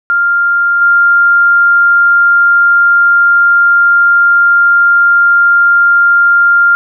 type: tone with level steps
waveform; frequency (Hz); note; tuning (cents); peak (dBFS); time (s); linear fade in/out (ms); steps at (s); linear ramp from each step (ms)
sine; 1396.9; F6; 0; -7 / -4; 0.1-6.75; 0; 0.81; 10
effects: none